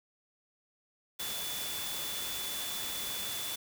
sine tone in noise, 3466 Hz, A7, 27 cents flat, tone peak -40 dBFS, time 1.19-3.56 s, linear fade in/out 10 ms, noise white, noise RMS -38 dBFS, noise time 1.19-3.56 s, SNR -5 dB, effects none

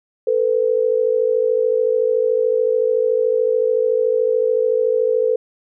sine tone pair together, 446.3 / 500 Hz, A4 / B4, +25 / +21 cents, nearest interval major second, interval 196 cents, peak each -17 dBFS, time 0.27-5.36 s, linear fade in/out 5 ms, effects none

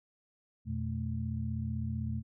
sine tone cluster, 85.7 / 121.5 / 218.5 Hz, F2 / B2 / A3, -32 / -28 / -12 cents, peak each -36 / -36 / -38 dBFS, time 0.65-2.23 s, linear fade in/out 50 ms, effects none

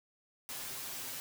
white noise with comb filter, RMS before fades -42 dBFS, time 0.49-1.2 s, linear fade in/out 0 ms, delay 7.6 ms, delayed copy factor +0.7, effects none

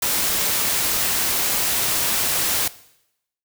white noise, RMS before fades -21 dBFS, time 0.02-2.68 s, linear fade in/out 5 ms, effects noise-tail reverb RT60 0.8 s tail -18 dB re dry

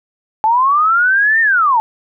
sine linear two-way sweep, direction up then down, 854 to 1841 to 854 Hz, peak -9 dBFS, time 0.44-1.8 s, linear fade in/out 0 ms, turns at 1.41 s, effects none

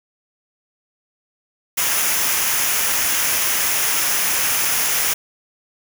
white noise with comb filter, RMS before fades -19 dBFS, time 1.77-5.14 s, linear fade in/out 10 ms, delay 0.24 ms, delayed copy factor -0.5, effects none

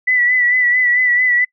sine tone with vibrato, 1975.5 Hz, B6, in tune, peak -11 dBFS, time 0.07-1.45 s, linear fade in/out 10 ms, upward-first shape sine, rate 4.5 Hz, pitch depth 39 cents each way, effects noise-tail reverb RT60 0.1 s tail -25 dB re dry

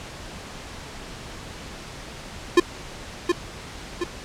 square tone with echo, 350.2 Hz, F4, 5 cents sharp, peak -11 dBFS, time 2.57-2.6 s, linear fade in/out 5 ms, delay 720 ms, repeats 2, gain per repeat -6 dB, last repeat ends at 4.04 s, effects pink hiss -38 dBFS RMS until 4.24 s + low-pass 7000 Hz 12 dB/octave

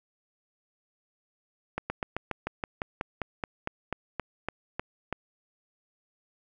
slowing click train, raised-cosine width 0.5 ms, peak -15 dBFS, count 17, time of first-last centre 1.78-5.127 s, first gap 120 ms, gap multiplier 1.07, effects none

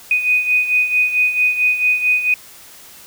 sine beating tone pair, 2489 / 2493.5 Hz, D#7 / D#7, 0 / +3 cents, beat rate 4.5 Hz, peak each -14 / -20 dBFS, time 0.11-2.34 s, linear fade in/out 2 ms, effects white hiss -41 dBFS RMS until 3.06 s

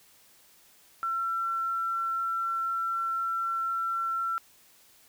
sine tone, 1351 Hz, E6, 42 cents sharp, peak -27 dBFS, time 1.03-4.38 s, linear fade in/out 0 ms, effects white hiss -59 dBFS RMS until 5.08 s

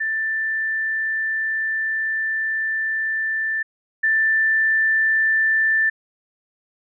sine tone pair in turn, 1771 / 1771 Hz, A6 / A6, +11 / +11 cents, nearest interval unison, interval 0 cents, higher neither, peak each -20 / -15 dBFS, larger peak second, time 0-3.63 / 4.03-5.9 s, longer first, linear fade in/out 10 ms, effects none

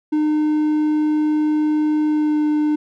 triangle tone with pitch glide, 304.4 to 301.4 Hz, D#4 to D4, -38 to +45 cents, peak -13 dBFS, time 0.12-2.76 s, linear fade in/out 10 ms, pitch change -17 cents, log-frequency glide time 2.06-2.43 s, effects none

